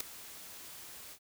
white noise with ADSR envelope, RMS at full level -29 dBFS, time 0-1.19 s, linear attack 5 ms, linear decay 4 ms, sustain -20 dB, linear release 71 ms, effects none

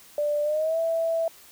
sine tone with pitch glide, 590 to 658.4 Hz, D5 to E5, +8 to -2 cents, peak -22 dBFS, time 0.18-1.28 s, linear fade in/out 2 ms, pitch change +190 cents, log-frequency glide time 0.43-0.78 s, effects white hiss -51 dBFS RMS until 1.51 s

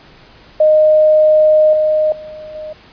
sine tone with level steps, 617 Hz, D#5, 15 cents flat, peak -6 / -10 / -28 / -24 dBFS, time 0.6-2.73 s, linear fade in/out 5 ms, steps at 1.73 / 2.12 / 2.55 s, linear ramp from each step 2 ms, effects pink hiss -43 dBFS RMS until 2.92 s + resampled to 11025 Hz

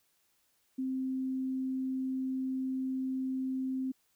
sine tone, 261.6 Hz, C4, in tune, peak -31 dBFS, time 0.78-3.92 s, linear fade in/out 10 ms, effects white hiss -73 dBFS RMS until 4.15 s

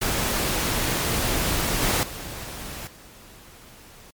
pink noise with level steps, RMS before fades -24 / -22 / -35 / -47 dBFS, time 0.01-4.11 s, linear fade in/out 10 ms, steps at 1.82 / 2.03 / 2.87 s, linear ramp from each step 2 ms, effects MP3 96 kbps

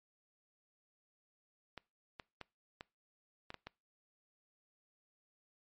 clicks, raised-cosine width 0.3 ms, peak -29 dBFS, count 7, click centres 1.777 / 2.198 / 2.413 / 2.809 / 3.504 / 3.543 / 3.67 s, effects noise-tail reverb RT60 0.3 s tail -24 dB re dry + MP3 32 kbps

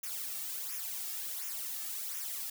blue noise with flanger, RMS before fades -39 dBFS, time 0.03-2.5 s, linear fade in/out 5 ms, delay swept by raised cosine 0.23 to 2.03 ms, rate 1.4 Hz, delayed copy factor -0.7, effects none

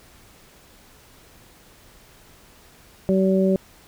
harmonic tone, 190.4 Hz, F#3, 50 cents sharp, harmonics 1 / 2 / 3, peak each -18 / -21 / -23 dBFS, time 3.09-3.56 s, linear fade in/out 0 ms, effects pink hiss -51 dBFS RMS until 3.87 s

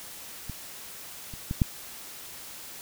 clicks, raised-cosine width 5 ms, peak -23 / -28 / -17 / -8 dBFS, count 4, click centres 0.497 / 1.338 / 1.511 / 1.618 s, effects white hiss -43 dBFS RMS until 2.81 s

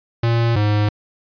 square tone pair in turn, 116.54 / 104.7 Hz, A#2 / G#2, 0 / +15 cents, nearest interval major second, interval 185 cents, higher first, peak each -15 dBFS, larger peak neither, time 0.23-0.56 / 0.56-0.89 s, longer neither, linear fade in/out 5 ms, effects resampled to 11025 Hz

